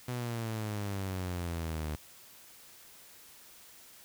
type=exponential sweep; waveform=sawtooth; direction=down; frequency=125.4 to 75 Hz; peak=-30 dBFS; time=0.08-1.96 s; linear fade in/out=5 ms; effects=white hiss -55 dBFS RMS until 4.04 s